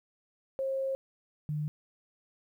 sine tone pair in turn, 536 / 150.41 Hz, C5 / D3, +42 / +42 cents, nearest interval octave + minor seventh, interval 2200 cents, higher first, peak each -29 / -30 dBFS, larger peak first, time 0.59-0.95 / 1.49-1.68 s, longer first, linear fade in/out 0 ms, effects 11-bit

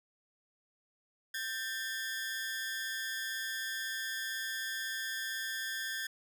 sawtooth ring-modulated tone, 1681 Hz, G#6, 20 cents sharp, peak -29 dBFS, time 1.34-6.07 s, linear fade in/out 5 ms, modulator 111 Hz, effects none

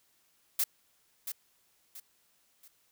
blue noise with echo, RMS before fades -28 dBFS, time 0.59-0.64 s, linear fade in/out 5 ms, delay 680 ms, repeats 3, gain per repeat -9 dB, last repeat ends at 2.68 s, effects white hiss -70 dBFS RMS until 2.91 s

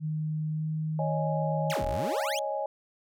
sine tone with pitch glide, 154.9 to 156.34 Hz, D#3 to D#3, -7 to +9 cents, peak -28 dBFS, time 0-1.75 s, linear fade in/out 50 ms, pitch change +16 cents, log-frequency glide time 0.51-0.66 s
sine chord, C# suspended second, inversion none, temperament equal, 554.4 / 622.3 / 830.6 Hz, C#5 / D#5 / G#5, 0 / 0 / 0 cents, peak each -33 dBFS, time 0.99-2.66 s, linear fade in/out 2 ms
25% pulse exponential two-way sweep, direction down then up, 3422 to 34.35 to 3422 Hz, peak -28 dBFS, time 1.7-2.39 s, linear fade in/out 0 ms, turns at 1.85 s
effects none

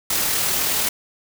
white noise with amplitude modulation, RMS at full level -20 dBFS, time 0.1-0.89 s, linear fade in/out 5 ms, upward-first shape sine, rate 39.2 Hz, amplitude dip 25%, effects none

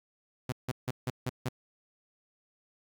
sawtooth tone bursts, 126.8 Hz, B2, 46 cents sharp, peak -26 dBFS, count 6, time 0.49-1.488 s, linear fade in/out 5 ms, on 33 ms, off 160 ms, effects 11-bit

